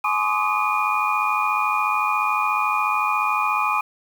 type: tone cluster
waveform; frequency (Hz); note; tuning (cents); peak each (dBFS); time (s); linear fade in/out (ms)
sine; 845 / 1036 / 1153 / 1247 / 2443; G#5 / C6 / D6 / D#6 / D#7; +30 / -17 / -32 / +3 / -32; -25; 0.04-3.81; 5
effects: 7-bit